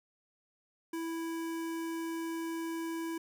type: tone with notch filter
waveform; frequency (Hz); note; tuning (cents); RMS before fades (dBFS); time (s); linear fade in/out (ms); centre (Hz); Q
square; 329.6; E4; 0; -37; 0.93-3.18; 5; 4000; 1.8
effects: none